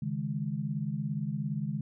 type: chord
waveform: sine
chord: C# suspended second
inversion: none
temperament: just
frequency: 138.59 / 155.92 / 207.9 Hz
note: C#3 / D#3 / G#3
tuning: 0 / +4 / +2 cents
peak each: -35 / -34 / -35 dBFS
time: 0.02-1.81 s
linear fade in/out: 5 ms
effects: none